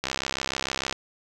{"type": "click train", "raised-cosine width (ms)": 0.2, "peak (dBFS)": -9, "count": 60, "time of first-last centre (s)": [0.04, 0.926], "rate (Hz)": 66.6, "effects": []}